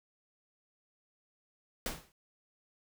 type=noise with exponential decay; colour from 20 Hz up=pink; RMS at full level=-33 dBFS; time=1.86-2.12 s; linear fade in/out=1 ms; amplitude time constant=56 ms; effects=none